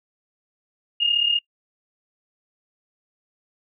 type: tone pair together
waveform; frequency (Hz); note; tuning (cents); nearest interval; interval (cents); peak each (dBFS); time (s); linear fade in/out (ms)
sine; 2807 / 2843; F7 / F7; +8 / +30; unison; 22; -23 / -19; 1-1.39; 10
effects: noise-tail reverb RT60 0.1 s tail -22 dB re dry